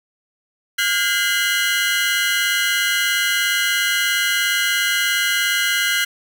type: tone cluster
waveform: 30% pulse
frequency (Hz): 1424 / 1612 / 2051 / 2945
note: F6 / G6 / C7 / F#7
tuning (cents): +33 / +48 / -35 / -9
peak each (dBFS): -20 / -19 / -19 / -22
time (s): 0.78-6.05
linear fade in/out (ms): 10
effects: none